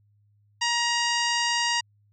harmonic tone, 945 Hz, A#5, 23 cents sharp, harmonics 1 / 2 / 3 / 4 / 5 / 6 / 7 / 8 / 9, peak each -28 / -28 / -29 / -36 / -30 / -34 / -36 / -39 / -45 dBFS, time 0.61-1.81 s, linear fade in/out 10 ms, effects added 103 Hz sine -60 dBFS peak until 2.12 s

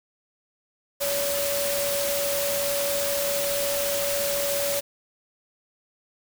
sine tone in noise, 567 Hz, C#5, 39 cents sharp, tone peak -26 dBFS, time 1-4.81 s, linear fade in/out 20 ms, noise white, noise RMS -28 dBFS, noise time 1-4.81 s, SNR -1 dB, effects none

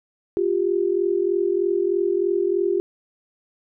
sine tone pair together, 352.9 / 396.1 Hz, F4 / G4, +18 / +18 cents, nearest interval major second, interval 200 cents, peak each -21 dBFS, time 0.37-2.8 s, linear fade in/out 0 ms, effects none

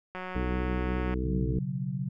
click train, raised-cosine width 0.5 ms, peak -23 dBFS, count 183, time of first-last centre 0.15-1.139 s, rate 184 Hz
harmonic tone, 63.1 Hz, B1, 38 cents sharp, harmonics 1 / 2 / 3 / 4 / 5 / 6 / 7, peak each -30 / -38 / -35 / -40 / -36 / -42 / -38 dBFS, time 0.35-1.59 s, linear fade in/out 5 ms
sine chord, B suspended second, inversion none, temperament just, 123.47 / 138.9 / 185.21 Hz, B2 / C#3 / F#3, 0 / +4 / +2 cents, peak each -37 / -32 / -34 dBFS, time 1.24-2.09 s, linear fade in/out 10 ms
effects none

